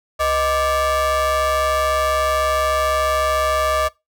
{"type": "ring-modulated tone", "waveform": "square", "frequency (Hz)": 277.7, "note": "C#4", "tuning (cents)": 3, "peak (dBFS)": -14, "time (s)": [0.19, 3.89], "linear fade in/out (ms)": 20, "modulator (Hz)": 900, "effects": ["noise-tail reverb RT60 0.2 s tail -21 dB re dry"]}